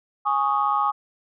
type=chord; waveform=sine; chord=Ab suspended fourth; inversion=none; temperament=equal; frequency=830.6 / 1108.7 / 1244.5 Hz; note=Ab5 / Db6 / Eb6; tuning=0 / 0 / 0 cents; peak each=-23 dBFS; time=0.25-0.92 s; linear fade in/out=20 ms; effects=tanh soft clip ceiling -9 dBFS